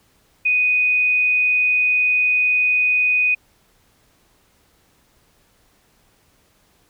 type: tone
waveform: sine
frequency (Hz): 2489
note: D#7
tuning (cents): 0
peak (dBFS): -14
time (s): 0.45-3.35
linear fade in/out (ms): 10
effects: pink hiss -59 dBFS RMS until 6.89 s